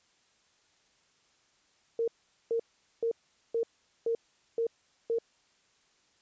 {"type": "tone bursts", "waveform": "sine", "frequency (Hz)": 460.4, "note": "A#4", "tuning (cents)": -22, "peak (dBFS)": -26, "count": 7, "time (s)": [1.99, 5.186], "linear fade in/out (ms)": 2, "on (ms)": 88, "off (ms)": 430, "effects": ["white hiss -68 dBFS RMS until 6.21 s", "resampled to 16000 Hz"]}